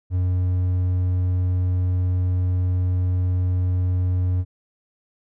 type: tone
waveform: triangle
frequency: 90.8 Hz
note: F#2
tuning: 32 cents flat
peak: -16 dBFS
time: 0.1-4.45 s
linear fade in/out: 50 ms
effects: none